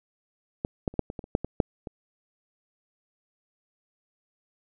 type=clicks; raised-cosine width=2 ms; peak=-14 / -12 / -30 / -9 / -21 / -21 / -29 / -8 / -17 / -6 / -22 dBFS; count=11; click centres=0.649 / 0.878 / 0.94 / 0.993 / 1.101 / 1.192 / 1.241 / 1.351 / 1.446 / 1.602 / 1.872 s; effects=none